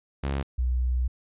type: tone pair in turn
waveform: sawtooth / sine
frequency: 69 / 62.19 Hz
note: C#2 / B1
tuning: -7 / +13 cents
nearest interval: major second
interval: 180 cents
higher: first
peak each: -22 dBFS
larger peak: neither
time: 0.23-0.43 / 0.58-1.08 s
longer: second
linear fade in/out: 10 ms
effects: resampled to 8000 Hz